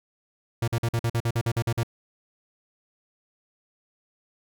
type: tone bursts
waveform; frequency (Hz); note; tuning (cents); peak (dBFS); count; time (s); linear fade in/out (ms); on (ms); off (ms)
45% pulse; 116.54; A#2; 0; -22; 12; 0.62-1.833; 5; 58; 47
effects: none